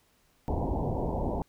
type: low-pass noise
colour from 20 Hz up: pink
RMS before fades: -30 dBFS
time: 0.48-1.42 s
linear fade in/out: 0 ms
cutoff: 960 Hz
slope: 96 dB/octave
effects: pink hiss -67 dBFS RMS until 1.48 s